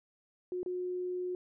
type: tone with dropouts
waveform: sine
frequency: 361.9 Hz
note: F#4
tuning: 38 cents flat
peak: -33 dBFS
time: 0.52-1.35 s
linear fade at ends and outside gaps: 1 ms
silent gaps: 0.631-0.661 s
effects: none